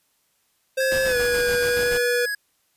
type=tone with pitch glide; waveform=square; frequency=527 to 486.1 Hz; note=C5 to B4; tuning=+12 to -28 cents; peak=-21 dBFS; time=0.77-2.26 s; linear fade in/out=10 ms; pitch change=-140 cents; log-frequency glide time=1.06-1.17 s
type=tone with vibrato; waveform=square; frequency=1661.2 Hz; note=G#6; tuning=in tune; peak=-25 dBFS; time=0.8-2.35 s; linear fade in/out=5 ms; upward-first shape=sine; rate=0.98 Hz; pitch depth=42 cents each way
type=noise with tremolo; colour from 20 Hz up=pink; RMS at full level=-32 dBFS; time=0.91-1.98 s; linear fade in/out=10 ms; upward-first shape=square; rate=7 Hz; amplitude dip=45%
effects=white hiss -67 dBFS RMS until 2.76 s + resampled to 32000 Hz